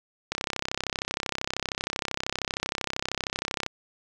click train, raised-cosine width 0.2 ms, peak -10 dBFS, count 111, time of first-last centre 0.32-3.663 s, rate 32.9 Hz, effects none

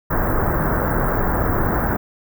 pink band-stop noise, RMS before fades -19 dBFS, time 0.1-1.97 s, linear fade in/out 10 ms, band 1700 to 16000 Hz, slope 48 dB/octave, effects none

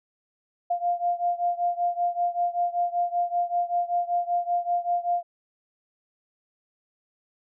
sine beating tone pair, 698.5 / 703.7 Hz, F5 / F5, 0 / +13 cents, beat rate 5.2 Hz, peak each -25 / -27 dBFS, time 0.7-5.23 s, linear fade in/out 10 ms, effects none

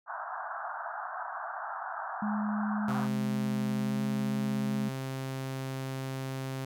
pink band-pass noise, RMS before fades -38 dBFS, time 0.06-3.09 s, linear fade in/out 50 ms, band 660 to 1600 Hz, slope 96 dB/octave
sine tone, 210 Hz, G#3, 19 cents sharp, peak -29 dBFS, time 2.22-4.89 s, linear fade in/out 5 ms
sawtooth tone with pitch glide, 130.81 to 132.94 Hz, C3 to C3, 0 to +28 cents, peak -30 dBFS, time 2.88-6.65 s, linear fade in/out 5 ms, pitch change +28 cents, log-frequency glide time 3.74-4.03 s
effects none

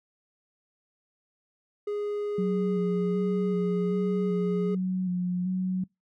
triangle tone with pitch glide, 413.6 to 416.2 Hz, G#4 to G#4, -7 to +4 cents, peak -26 dBFS, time 1.87-4.75 s, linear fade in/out 5 ms, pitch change +11 cents, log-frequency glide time 2.41-4.45 s
sine tone with vibrato, 182.5 Hz, F#3, 24 cents flat, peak -25 dBFS, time 2.38-5.84 s, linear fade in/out 5 ms, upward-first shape square, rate 1.3 Hz, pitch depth 27 cents each way
effects noise-tail reverb RT60 0.2 s tail -26 dB re dry

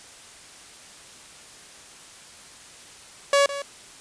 sawtooth tone with echo, 563 Hz, C#5, 27 cents sharp, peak -12 dBFS, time 3.33-3.46 s, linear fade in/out 2 ms, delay 160 ms, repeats 1, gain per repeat -13 dB, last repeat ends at 3.62 s, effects white hiss -46 dBFS RMS until 4 s + resampled to 22050 Hz

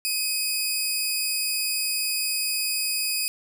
15% pulse tone pair together, 2524 / 4765 Hz, D#7 / D8, +24 / +24 cents, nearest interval major seventh, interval 1100 cents, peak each -20 dBFS, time 0.05-3.28 s, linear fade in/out 0 ms, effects none

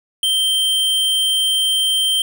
square tone, 3136 Hz, G7, in tune, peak -15 dBFS, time 0.23-2.22 s, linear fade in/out 2 ms, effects none

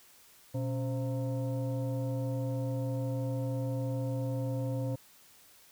sine tone with frequency modulation, 123.1 Hz, B2, 5 cents flat, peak -30 dBFS, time 0.54-4.96 s, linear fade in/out 10 ms, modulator 400 Hz, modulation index 0.86, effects white hiss -59 dBFS RMS until 5.71 s

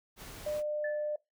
pink noise, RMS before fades -47 dBFS, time 0.16-0.63 s, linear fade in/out 50 ms
sine tone, 600 Hz, D5, 37 cents sharp, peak -31 dBFS, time 0.46-1.16 s, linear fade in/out 5 ms
sine tone with exponential decay, 1744 Hz, A6, 16 cents flat, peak -35 dBFS, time 0.84-1.17 s, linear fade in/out 5 ms, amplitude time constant 70 ms
effects noise-tail reverb RT60 0.2 s tail -22 dB re dry

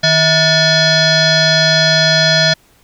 sine tone with frequency modulation, 1760 Hz, A6, in tune, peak -8 dBFS, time 0.03-2.54 s, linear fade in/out 10 ms, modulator 802 Hz, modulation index 4, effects pink hiss -51 dBFS RMS until 2.83 s

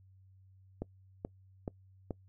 click train, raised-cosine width 2 ms, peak -23 dBFS, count 4, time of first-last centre 0.82-2.108 s, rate 2.33 Hz, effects noise-tail reverb RT60 0.1 s tail -23 dB re dry + added 95 Hz sine -58 dBFS peak until 2.28 s

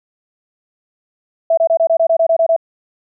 sine tone bursts, 659.3 Hz, E5, in tune, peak -9 dBFS, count 11, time 1.5-2.564 s, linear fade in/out 5 ms, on 74 ms, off 25 ms, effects none

